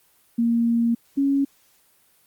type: tone pair in turn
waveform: sine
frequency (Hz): 233.1 / 277.2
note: A#3 / C#4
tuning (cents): 0 / 0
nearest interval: minor third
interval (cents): 300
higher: second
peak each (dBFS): -17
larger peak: neither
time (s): 0.38-0.95 / 1.17-1.45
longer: first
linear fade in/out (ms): 10
effects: white hiss -60 dBFS RMS until 2.26 s + Opus 32 kbps